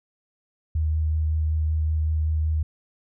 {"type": "tone with vibrato", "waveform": "sine", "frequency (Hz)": 78.1, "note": "D#2", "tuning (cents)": 7, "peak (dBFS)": -20, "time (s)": [0.75, 2.63], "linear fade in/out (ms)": 5, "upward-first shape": "sine", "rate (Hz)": 5.3, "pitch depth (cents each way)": 12, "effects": []}